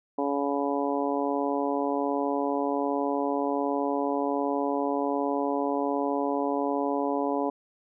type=harmonic tone; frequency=141.3 Hz; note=C#3; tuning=34 cents sharp; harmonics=2 / 3 / 4 / 5 / 6 / 7; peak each=-29 / -31 / -32 / -33 / -34 / -34 dBFS; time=0.18-7.5 s; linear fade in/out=5 ms; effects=none